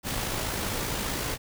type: noise with amplitude modulation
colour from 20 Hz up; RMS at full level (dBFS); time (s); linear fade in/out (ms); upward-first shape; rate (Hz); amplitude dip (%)
pink; -29; 0.03-1.38; 50; sine; 55.3; 35
effects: none